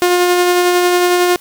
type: tone with tremolo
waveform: sawtooth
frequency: 356 Hz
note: F4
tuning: 33 cents sharp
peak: -5 dBFS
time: 0.02-1.36 s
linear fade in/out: 0 ms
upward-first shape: sine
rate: 11 Hz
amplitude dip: 25%
effects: white hiss -42 dBFS RMS until 1.4 s